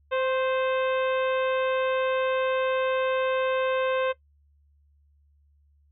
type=harmonic tone with a mistuned harmonic; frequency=520 Hz; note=C5; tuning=11 cents flat; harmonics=1 / 2 / 3 / 4 / 5 / 6 / 7; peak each=-24 / -31 / -34 / -41 / -37 / -43 / -44 dBFS; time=0.11-4.13 s; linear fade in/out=20 ms; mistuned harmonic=2; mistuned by=+26 cents; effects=noise-tail reverb RT60 0.1 s tail -17 dB re dry + added 72 Hz sine -59 dBFS peak until 5.91 s